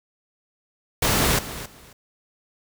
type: noise with echo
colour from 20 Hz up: pink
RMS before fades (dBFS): -20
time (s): 1.02-1.39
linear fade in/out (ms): 5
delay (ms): 270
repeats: 2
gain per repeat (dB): -14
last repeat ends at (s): 1.93
effects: none